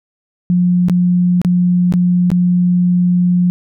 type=tone with dropouts; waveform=sine; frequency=178.1 Hz; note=F3; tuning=34 cents sharp; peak=-9 dBFS; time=0.5-3.5 s; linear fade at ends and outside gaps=0 ms; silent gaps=0.885-0.897 / 1.416-1.448 / 1.924-1.938 / 2.303-2.316 s; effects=none